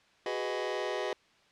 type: chord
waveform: sawtooth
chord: G# minor seventh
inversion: third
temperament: just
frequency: 373.8 / 415.3 / 498.4 / 623 Hz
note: F#4 / G#4 / B4 / D#5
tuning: +18 / 0 / +16 / +2 cents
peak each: -33 dBFS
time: 0.26-1.13 s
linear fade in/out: 2 ms
effects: white hiss -64 dBFS RMS until 1.51 s + low-pass 4000 Hz 12 dB/octave